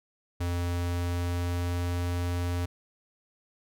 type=tone with pitch glide; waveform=square; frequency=87.31 to 87.87 Hz; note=F2 to F2; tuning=0 to +11 cents; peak=-28 dBFS; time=0.4-2.66 s; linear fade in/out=10 ms; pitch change=+11 cents; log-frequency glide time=0.71-2.05 s; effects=none